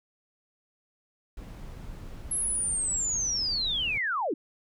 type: noise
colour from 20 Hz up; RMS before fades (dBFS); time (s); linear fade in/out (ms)
brown; -41; 1.37-3.98; 2
type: linear sweep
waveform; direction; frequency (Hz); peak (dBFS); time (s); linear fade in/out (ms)
sine; down; 11110 to 250; -26; 2.31-4.34; 5
effects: none